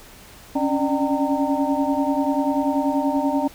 sine tone cluster, 274.1 / 284.4 / 598 / 776 / 916 Hz, C#4 / C#4 / D5 / G5 / A#5, -19 / +45 / +31 / -18 / -31 cents, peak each -22 / -24 / -26 / -30 / -26 dBFS, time 0.55-3.48 s, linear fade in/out 10 ms, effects pink hiss -45 dBFS RMS until 3.54 s

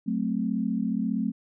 sine chord, F# diminished, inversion none, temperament equal, 185 / 220 / 261.6 Hz, F#3 / A3 / C4, 0 / 0 / 0 cents, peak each -30 / -27 / -30 dBFS, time 0.06-1.32 s, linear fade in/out 20 ms, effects none

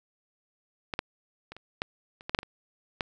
clicks, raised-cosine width 0.3 ms, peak -15 / -11 / -26 / -29 / -13 / -30 / -18 / -7 / -9 / -26 / -12 dBFS, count 11, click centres 0.938 / 0.991 / 1.52 / 1.566 / 1.819 / 2.209 / 2.295 / 2.348 / 2.389 / 2.431 / 3.008 s, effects none

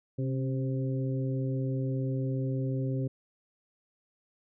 harmonic tone with a mistuned harmonic, 131.4 Hz, C3, 8 cents sharp, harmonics 1 / 2 / 3 / 4, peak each -29 / -35 / -39 / -41 dBFS, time 0.18-3.08 s, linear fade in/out 10 ms, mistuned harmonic 2, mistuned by +36 cents, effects none

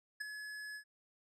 square tone with ADSR envelope, 1700 Hz, G#6, 40 cents sharp, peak -36 dBFS, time 0.2-0.84 s, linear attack 12 ms, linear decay 11 ms, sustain -8 dB, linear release 83 ms, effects low-pass 10000 Hz 12 dB/octave

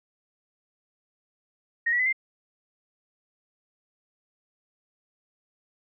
sine tone with pitch steps, 1864.7 / 1938.3 / 2015 / 2094 Hz, A#6 / B6 / B6 / C7, 0 / -33 / +34 / +1 cents, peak -21 dBFS, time 1.86-2.128 s, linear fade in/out 10 ms, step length 67 ms, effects none

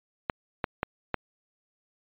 clicks, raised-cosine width 0.5 ms, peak -11 dBFS, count 4, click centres 0.298 / 0.642 / 0.831 / 1.143 s, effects resampled to 8000 Hz

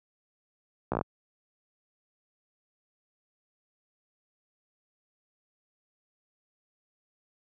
slowing click train, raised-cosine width 1 ms, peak -14 dBFS, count 6, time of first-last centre 0.92-1.012 s, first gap 15 ms, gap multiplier 1.1, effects high-pass 80 Hz 12 dB/octave

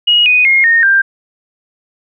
sine tone with pitch steps, 2891 / 2488 / 2141 / 1842.4 / 1585.5 Hz, F#7 / D#7 / C7 / A#6 / G6, -41 / -1 / +39 / -21 / +19 cents, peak -6 dBFS, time 0.07-1.02 s, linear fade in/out 10 ms, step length 190 ms, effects none

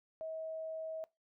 sine tone, 640 Hz, D#5, 49 cents sharp, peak -39 dBFS, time 0.21-1.04 s, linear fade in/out 0 ms, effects noise-tail reverb RT60 0.2 s tail -20 dB re dry

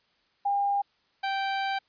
sine / sawtooth tone pair in turn, 804 / 781.1 Hz, G5 / G5, +44 / -6 cents, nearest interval minor second, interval 50 cents, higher first, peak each -23 dBFS, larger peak neither, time 0.45-0.82 / 1.23-1.79 s, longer second, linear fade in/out 10 ms, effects white hiss -68 dBFS RMS until 1.88 s + resampled to 11025 Hz

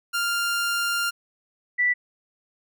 sawtooth / sine tone pair in turn, 1396.9 / 1968.7 Hz, F6 / B6, 0 / -6 cents, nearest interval tritone, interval 594 cents, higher second, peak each -19 / -18 dBFS, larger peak second, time 0.13-1.11 / 1.78-1.94 s, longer first, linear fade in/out 20 ms, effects none

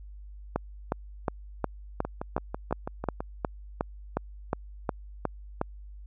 two click trains, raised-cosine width 1 ms, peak -18 / -12 dBFS, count 8 / 15, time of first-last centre 2.05-3.205 / 0.56-5.614 s, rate 6.06 / 2.77 Hz, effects added 50 Hz sine -42 dBFS peak until 6.06 s

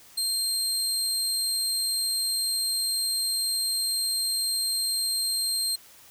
25% pulse tone, 4186 Hz, C8, in tune, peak -20 dBFS, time 0.17-5.76 s, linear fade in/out 10 ms, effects white hiss -52 dBFS RMS until 6.1 s

